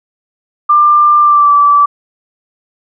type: tone with pitch glide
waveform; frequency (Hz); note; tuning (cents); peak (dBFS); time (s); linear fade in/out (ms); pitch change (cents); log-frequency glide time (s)
sine; 1191 to 1158.4; D6 to D6; +24 to -24; -4; 0.69-1.86; 10; -48; 1.2-1.52
effects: none